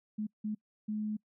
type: tone bursts at uneven times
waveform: sine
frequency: 212.9 Hz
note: G#3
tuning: 43 cents sharp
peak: -32 dBFS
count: 3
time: 0.18-0.27 / 0.44-0.55 / 0.88-1.17 s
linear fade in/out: 10 ms
effects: noise-tail reverb RT60 0.1 s tail -25 dB re dry